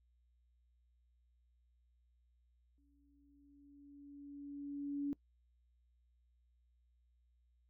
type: tone with exponential growth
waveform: sine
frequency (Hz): 284.7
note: C#4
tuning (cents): +46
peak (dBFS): -34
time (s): 2.78-5.13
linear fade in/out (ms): 0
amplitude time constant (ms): 510
effects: noise-tail reverb RT60 0.1 s tail -22 dB re dry + added 60 Hz sine -70 dBFS peak until 7.69 s